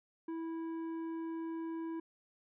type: tone with tanh clipping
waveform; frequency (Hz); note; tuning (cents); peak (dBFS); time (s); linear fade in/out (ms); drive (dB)
sine; 327.8; E4; -10; -39; 0.28-2; 5; 9
effects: none